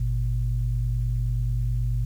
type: tone pair together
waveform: sine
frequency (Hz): 50.24 / 119.5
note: G1 / A#2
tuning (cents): +43 / +43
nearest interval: octave + minor third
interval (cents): 1500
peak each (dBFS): -24 / -24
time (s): 0-2.05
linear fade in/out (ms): 5
effects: tanh soft clip ceiling -14 dBFS + 9-bit